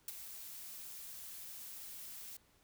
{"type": "noise with ADSR envelope", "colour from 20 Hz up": "blue", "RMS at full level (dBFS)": -39, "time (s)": [0.08, 2.37], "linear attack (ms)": 3, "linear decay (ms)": 23, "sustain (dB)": -10, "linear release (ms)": 6, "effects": ["pink hiss -70 dBFS RMS until 2.63 s"]}